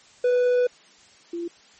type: tone pair in turn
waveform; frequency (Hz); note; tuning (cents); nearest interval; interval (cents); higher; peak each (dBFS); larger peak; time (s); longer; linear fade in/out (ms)
triangle / sine; 493.9 / 341.8; B4 / F4; 0 / -37; tritone; 637; first; -15 / -27; first; 0.24-0.67 / 1.33-1.48; first; 5
effects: white hiss -53 dBFS RMS until 1.79 s + MP3 32 kbps